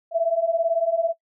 sine beating tone pair, 653 / 671 Hz, E5 / E5, -17 / +31 cents, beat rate 18 Hz, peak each -23 / -21 dBFS, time 0.11-1.14 s, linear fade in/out 50 ms, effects noise-tail reverb RT60 0.1 s tail -22 dB re dry

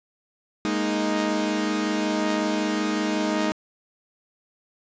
sawtooth chord, Ab suspended second, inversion none, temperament equal, 207.7 / 233.1 / 311.1 Hz, Ab3 / Bb3 / Eb4, 0 / 0 / 0 cents, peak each -23 / -26 / -21 dBFS, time 0.65-3.52 s, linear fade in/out 0 ms, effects resampled to 16000 Hz + 8-bit

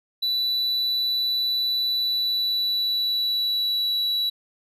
triangle tone with pitch glide, 3965 to 3926 Hz, B7 to B7, +6 to -11 cents, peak -20 dBFS, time 0.22-4.3 s, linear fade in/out 10 ms, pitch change -17 cents, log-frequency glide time 1.89-3.99 s, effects none

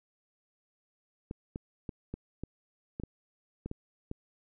clicks, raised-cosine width 3 ms, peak -24 dBFS, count 10, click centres 1.311 / 1.559 / 1.892 / 2.14 / 2.436 / 2.999 / 3.036 / 3.66 / 3.714 / 4.114 s, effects none

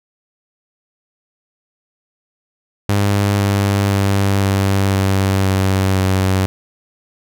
sawtooth tone with pitch steps, 100.9 / 99.86 / 98.82 / 97.8 / 96.79 / 95.79 / 94.8 Hz, G#2 / G2 / G2 / G2 / G2 / G2 / F#2, -49 / +33 / +14 / -4 / -21 / -39 / +43 cents, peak -9 dBFS, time 2.89-6.46 s, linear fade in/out 0 ms, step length 510 ms, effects none

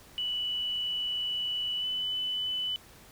sine tone with pitch glide, 2960 to 3001 Hz, F#7 to F#7, 0 to +24 cents, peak -29 dBFS, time 0.18-2.76 s, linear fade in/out 0 ms, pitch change +24 cents, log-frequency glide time 1.78-1.86 s, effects pink hiss -54 dBFS RMS until 3.11 s

